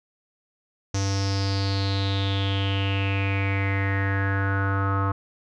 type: tone with low-pass filter sweep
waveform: square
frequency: 98 Hz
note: G2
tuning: in tune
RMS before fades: -24 dBFS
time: 0.94-5.12 s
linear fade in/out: 5 ms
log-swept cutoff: 6000 to 1200 Hz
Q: 7.2
effects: none